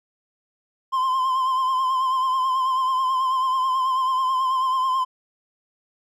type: tone with vibrato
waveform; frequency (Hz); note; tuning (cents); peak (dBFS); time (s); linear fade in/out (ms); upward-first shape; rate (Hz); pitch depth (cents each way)
triangle; 1041; C6; -9; -17; 0.92-5.05; 20; triangle; 9.2; 52
effects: none